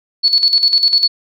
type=tone with tremolo; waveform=sine; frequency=4413 Hz; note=C#8; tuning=9 cents flat; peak=-7 dBFS; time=0.23-1.08 s; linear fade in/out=20 ms; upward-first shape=square; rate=10 Hz; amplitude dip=65%; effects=none